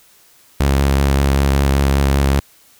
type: tone with vibrato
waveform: sawtooth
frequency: 69 Hz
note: C#2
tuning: 7 cents flat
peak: -8 dBFS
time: 0.6-2.4 s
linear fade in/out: 5 ms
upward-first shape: sine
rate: 5.2 Hz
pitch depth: 21 cents each way
effects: white hiss -50 dBFS RMS until 2.79 s